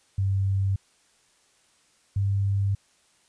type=tone pair in turn; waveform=sine; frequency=97.3 / 99.12 Hz; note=G2 / G2; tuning=-12 / +20 cents; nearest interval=unison; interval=32 cents; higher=second; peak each=-21 dBFS; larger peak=neither; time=0.18-0.76 / 2.16-2.75 s; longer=second; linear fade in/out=5 ms; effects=white hiss -63 dBFS RMS until 3.28 s + resampled to 22050 Hz